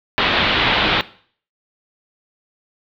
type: low-pass noise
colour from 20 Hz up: white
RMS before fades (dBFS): -17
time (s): 0.18-1.01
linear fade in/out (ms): 0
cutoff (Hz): 3800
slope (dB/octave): 48
effects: noise-tail reverb RT60 0.5 s tail -18 dB re dry